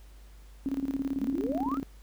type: tone with tremolo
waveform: sine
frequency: 273 Hz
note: C#4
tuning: 26 cents flat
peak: -26 dBFS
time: 0.66-1.83 s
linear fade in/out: 0 ms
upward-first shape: square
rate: 18 Hz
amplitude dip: 75%
type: exponential sweep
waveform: sine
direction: up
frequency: 185.3 to 1429 Hz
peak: -32 dBFS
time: 1.19-1.79 s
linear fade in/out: 50 ms
effects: added 50 Hz sine -48 dBFS peak until 2.02 s + pink hiss -61 dBFS RMS until 2.02 s